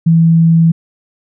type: tone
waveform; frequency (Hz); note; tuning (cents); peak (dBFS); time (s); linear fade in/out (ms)
sine; 164.81; E3; 0; -5; 0.06-0.72; 10
effects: none